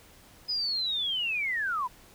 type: linear sweep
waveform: sine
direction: down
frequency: 5050 to 940 Hz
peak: -27 dBFS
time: 0.48-1.88 s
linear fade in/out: 20 ms
effects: pink hiss -55 dBFS RMS until 2.14 s